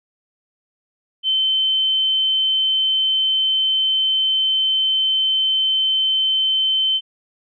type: tone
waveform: sine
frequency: 3080 Hz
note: G7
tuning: 31 cents flat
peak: -15 dBFS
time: 1.23-7.01 s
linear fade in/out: 50 ms
effects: none